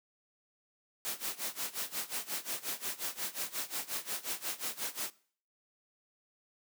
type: noise with tremolo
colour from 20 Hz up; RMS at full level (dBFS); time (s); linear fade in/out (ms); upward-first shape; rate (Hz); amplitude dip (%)
white; -35; 1.05-5.1; 0; sine; 5.6; 90
effects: noise-tail reverb RT60 0.5 s tail -21 dB re dry + high-pass 200 Hz 12 dB/octave